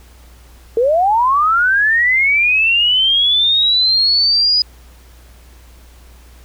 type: linear sweep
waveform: sine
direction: up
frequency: 439.7 to 4978 Hz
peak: -10 dBFS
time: 0.77-4.62 s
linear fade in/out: 2 ms
effects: added 60 Hz sine -40 dBFS peak until 6.44 s + pink hiss -48 dBFS RMS until 6.44 s